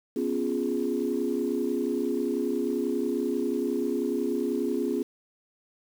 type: chord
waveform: sine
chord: C# dominant seventh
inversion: third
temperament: equal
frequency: 246.9 / 277.2 / 349.2 / 415.3 Hz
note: B3 / C#4 / E#4 / G#4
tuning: 0 / 0 / 0 / 0 cents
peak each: -30 dBFS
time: 0.16-5.03 s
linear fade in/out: 5 ms
effects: tanh soft clip ceiling -16 dBFS + 8-bit